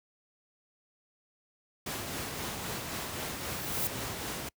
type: noise with tremolo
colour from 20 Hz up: pink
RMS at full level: -35 dBFS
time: 1.86-4.49 s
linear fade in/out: 5 ms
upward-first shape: triangle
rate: 3.8 Hz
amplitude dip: 35%
type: noise with exponential growth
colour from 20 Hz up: violet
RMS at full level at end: -30 dBFS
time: 3.08-3.87 s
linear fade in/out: 0 ms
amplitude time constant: 170 ms
effects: noise-tail reverb RT60 0.1 s tail -26 dB re dry + high-pass 80 Hz 12 dB/octave